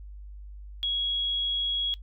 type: tone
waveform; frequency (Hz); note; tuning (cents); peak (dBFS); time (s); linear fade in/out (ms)
sine; 3322; G#7; 0; -25; 0.83-1.94; 0
effects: noise-tail reverb RT60 0.1 s tail -19 dB re dry + added 50 Hz sine -40 dBFS peak until 2.02 s